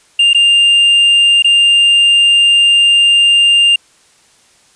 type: tone with dropouts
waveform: triangle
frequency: 2800 Hz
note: F7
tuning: 4 cents sharp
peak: -4 dBFS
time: 0.19-3.76 s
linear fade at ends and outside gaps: 5 ms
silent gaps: 0.333-0.346 / 1.424-1.444 s
effects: white hiss -49 dBFS RMS until 4.75 s + resampled to 22050 Hz